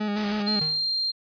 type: tone with vibrato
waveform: 40% pulse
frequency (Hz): 208.2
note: G#3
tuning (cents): +5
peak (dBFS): -24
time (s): 0-0.6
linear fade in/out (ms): 10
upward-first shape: square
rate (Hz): 6.3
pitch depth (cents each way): 29
type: noise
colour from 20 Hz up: white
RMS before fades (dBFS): -32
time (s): 0.16-0.43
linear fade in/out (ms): 10
type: tone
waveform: sine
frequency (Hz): 4186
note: C8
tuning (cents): 0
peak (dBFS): -23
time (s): 0.46-1.12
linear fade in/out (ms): 20
type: tone with exponential decay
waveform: square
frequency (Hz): 155.56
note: D#3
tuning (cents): 0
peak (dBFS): -29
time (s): 0.61-0.94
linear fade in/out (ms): 5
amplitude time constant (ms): 70
effects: resampled to 11025 Hz